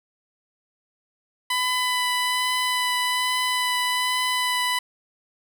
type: tone with vibrato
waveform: 15% pulse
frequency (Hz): 999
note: B5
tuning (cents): +20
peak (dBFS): -15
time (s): 1.5-4.79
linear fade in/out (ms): 5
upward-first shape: triangle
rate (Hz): 1.2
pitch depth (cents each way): 11
effects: none